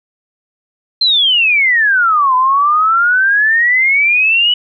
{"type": "exponential two-way sweep", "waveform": "sine", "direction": "down then up", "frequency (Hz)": [4186, 1004, 2973], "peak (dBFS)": -8, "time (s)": [1.01, 4.54], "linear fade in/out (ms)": 5, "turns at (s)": 2.35, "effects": []}